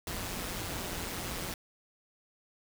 pink noise with amplitude modulation, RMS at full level -35 dBFS, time 0.07-1.54 s, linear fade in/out 2 ms, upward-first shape sine, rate 178 Hz, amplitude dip 55%, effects none

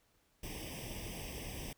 pink noise with comb filter, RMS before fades -44 dBFS, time 0.43-1.73 s, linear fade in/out 5 ms, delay 0.36 ms, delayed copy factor +1, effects pink hiss -73 dBFS RMS until 1.77 s

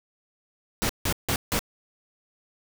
pink noise bursts, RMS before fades -25 dBFS, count 4, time 0.82-1.592 s, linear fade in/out 0 ms, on 73 ms, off 160 ms, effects none

